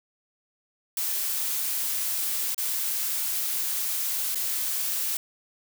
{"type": "noise with dropouts", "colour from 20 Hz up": "blue", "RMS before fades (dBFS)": -28, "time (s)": [0.97, 5.17], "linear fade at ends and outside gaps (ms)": 2, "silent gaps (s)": [[2.546, 2.579], [4.347, 4.355]], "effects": []}